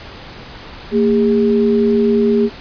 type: tone pair together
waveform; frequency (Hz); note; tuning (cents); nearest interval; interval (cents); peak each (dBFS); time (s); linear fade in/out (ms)
sine; 227.7 / 407; A#3 / G#4; -40 / -35; minor seventh; 1005; -13; 0.91-2.5; 50
effects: pink hiss -34 dBFS RMS until 2.6 s + resampled to 11025 Hz